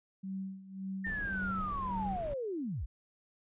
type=tone with tremolo; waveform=sine; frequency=191.7 Hz; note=G3; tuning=38 cents flat; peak=-35 dBFS; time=0.23-2.17 s; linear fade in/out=10 ms; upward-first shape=sine; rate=1.8 Hz; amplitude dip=80%
type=linear sweep; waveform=sine; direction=down; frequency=1834 to 36.71 Hz; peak=-34 dBFS; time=1.04-2.86 s; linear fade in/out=10 ms
type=noise; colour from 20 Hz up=brown; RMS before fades=-43 dBFS; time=1.06-2.34 s; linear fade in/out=5 ms
effects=resampled to 8000 Hz